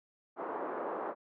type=band-pass noise; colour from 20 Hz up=pink; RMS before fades=-38 dBFS; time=0.36-1.15 s; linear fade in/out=50 ms; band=330 to 1200 Hz; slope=24 dB/octave; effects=none